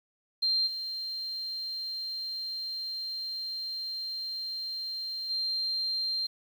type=tone with level steps; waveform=sine; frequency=4171 Hz; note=C8; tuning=6 cents flat; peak=-24 / -33 / -28 dBFS; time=0.42-6.27 s; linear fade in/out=10 ms; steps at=0.66 / 5.29 s; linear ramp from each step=20 ms; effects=9-bit